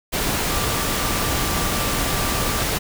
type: tone in noise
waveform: sine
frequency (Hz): 1174.7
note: D6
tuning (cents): 0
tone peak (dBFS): -31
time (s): 0.49-2.64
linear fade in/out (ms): 20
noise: pink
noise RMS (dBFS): -22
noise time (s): 0.12-2.79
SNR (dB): -12
effects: none